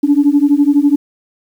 sine beating tone pair, 281.8 / 293.8 Hz, C#4 / D4, +29 / +1 cents, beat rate 12 Hz, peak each -10 dBFS, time 0.03-0.96 s, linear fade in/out 10 ms, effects tanh soft clip ceiling -1 dBFS + 7-bit

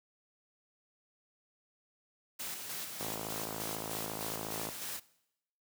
white noise with tremolo, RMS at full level -40 dBFS, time 2.39-5 s, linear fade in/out 10 ms, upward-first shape square, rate 3.3 Hz, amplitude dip 35%
click train, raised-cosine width 1 ms, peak -25 dBFS, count 92, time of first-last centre 3.01-4.689 s, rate 54.2 Hz
effects noise-tail reverb RT60 0.8 s tail -20 dB re dry + high-pass 100 Hz 12 dB/octave

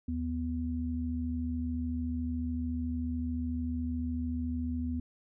sine tone pair together, 77.78 / 247.1 Hz, D#2 / B3, 0 / +1 cents, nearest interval octave + minor sixth, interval 2001 cents, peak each -34 / -33 dBFS, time 0.08-5 s, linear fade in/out 5 ms, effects none

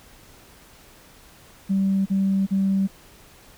sine tone bursts, 194 Hz, G3, 18 cents flat, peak -17 dBFS, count 3, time 1.69-2.876 s, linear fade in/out 20 ms, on 370 ms, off 38 ms, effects tanh soft clip ceiling -13 dBFS + pink hiss -50 dBFS RMS until 3.57 s

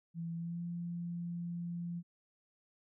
sine tone with pitch glide, 167.2 to 172.2 Hz, E3 to F3, +25 to -24 cents, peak -37 dBFS, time 0.14-2.03 s, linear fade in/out 50 ms, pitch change +51 cents, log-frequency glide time 0.36-0.62 s, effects none

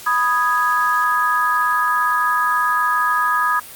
sine chord, G# minor, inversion first, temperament equal, 987.8 / 1244.5 / 1661.2 Hz, B5 / D#6 / G#6, 0 / 0 / 0 cents, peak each -21 / -17 / -20 dBFS, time 0.06-3.6 s, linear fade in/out 10 ms, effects white hiss -37 dBFS RMS until 3.75 s + Opus 48 kbps

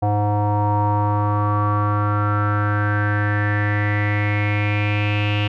square tone with low-pass filter sweep, 103.83 Hz, G#2, in tune, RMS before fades -19 dBFS, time 0.02-5.48 s, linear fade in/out 10 ms, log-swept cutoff 780 to 2800 Hz, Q 7.3, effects none

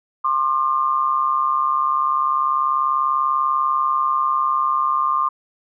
sine tone pair together, 1059.7 / 1200 Hz, C6 / D6, +22 / +37 cents, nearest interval major second, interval 215 cents, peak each -19 dBFS, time 0.24-5.29 s, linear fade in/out 10 ms, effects none

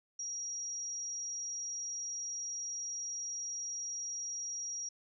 sine tone, 5690 Hz, F8, 31 cents sharp, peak -37 dBFS, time 0.19-4.89 s, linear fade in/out 5 ms, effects none

